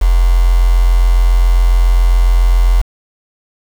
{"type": "tone with quantisation", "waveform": "sine", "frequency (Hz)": 43.65, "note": "F1", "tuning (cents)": 0, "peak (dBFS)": -6, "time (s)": [0.01, 2.82], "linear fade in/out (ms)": 10, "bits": 4, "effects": []}